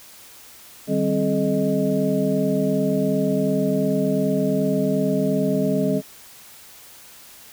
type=tone cluster; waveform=sine; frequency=152.4 / 195.1 / 263.9 / 427.4 / 619 Hz; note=D#3 / G3 / C4 / G#4 / D#5; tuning=-36 / -8 / +15 / +50 / -9 cents; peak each=-27 / -23 / -23 / -25 / -25 dBFS; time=0.87-6.02 s; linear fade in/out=50 ms; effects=white hiss -45 dBFS RMS until 7.52 s